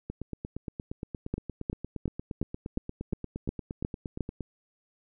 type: two click trains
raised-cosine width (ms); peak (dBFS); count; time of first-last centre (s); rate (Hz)
3; -22 / -16; 38 / 9; 0.1-4.407 / 1.34-4.207; 8.59 / 2.79
effects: none